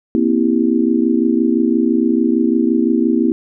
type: chord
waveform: sine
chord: C dominant seventh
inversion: third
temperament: just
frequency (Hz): 235.5 / 261.6 / 327 / 392.4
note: Bb3 / C4 / E4 / G4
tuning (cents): +18 / 0 / -14 / +2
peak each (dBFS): -16 / -17 / -16 / -22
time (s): 0.15-3.32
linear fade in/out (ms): 0
effects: none